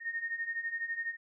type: beating tone pair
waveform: sine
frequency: 1835 / 1847 Hz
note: A#6 / A#6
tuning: -28 / -16 cents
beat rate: 12 Hz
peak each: -39 / -35 dBFS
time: 0-1.17 s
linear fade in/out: 50 ms
effects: none